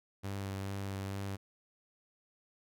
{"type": "tone with vibrato", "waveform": "sawtooth", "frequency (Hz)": 98, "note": "G2", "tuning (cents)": 0, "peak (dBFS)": -33, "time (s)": [0.23, 1.37], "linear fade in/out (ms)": 20, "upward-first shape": "sine", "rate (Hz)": 2.3, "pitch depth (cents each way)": 17, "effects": []}